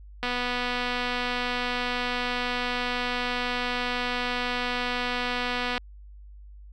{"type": "click train", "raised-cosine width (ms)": 0.3, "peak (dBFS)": -13, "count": 1366, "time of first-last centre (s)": [0.23, 5.779], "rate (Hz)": 246, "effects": ["added 50 Hz sine -43 dBFS peak until 6.72 s"]}